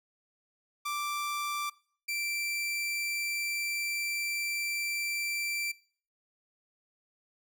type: tone pair in turn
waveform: sawtooth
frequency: 1174.7 / 2345 Hz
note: D6 / D7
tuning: 0 / -3 cents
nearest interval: octave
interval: 1197 cents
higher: second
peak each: -28 dBFS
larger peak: neither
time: 0.85-1.7 / 2.08-5.72 s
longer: second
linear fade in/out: 10 ms
effects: noise-tail reverb RT60 0.5 s tail -22 dB re dry